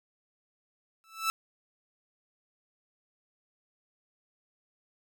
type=tone with exponential growth; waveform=sawtooth; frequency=1318.5 Hz; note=E6; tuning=in tune; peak=-20 dBFS; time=1.04-1.3 s; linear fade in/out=0 ms; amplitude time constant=56 ms; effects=none